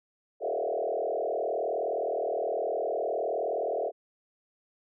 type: tone with frequency modulation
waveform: sine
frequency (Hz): 554.4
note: C#5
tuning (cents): 0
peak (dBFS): -27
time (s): 0.4-3.92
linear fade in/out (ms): 50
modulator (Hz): 39.4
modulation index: 3.9
effects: none